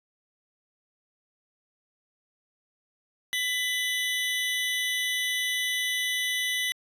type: tone cluster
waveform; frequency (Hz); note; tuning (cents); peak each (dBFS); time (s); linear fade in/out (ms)
square; 1998 / 2990 / 3457 / 3843; B6 / F#7 / A7 / B7; +20 / +17 / -31 / -48; -29 / -33 / -36 / -36; 3.33-6.72; 0
effects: resampled to 32000 Hz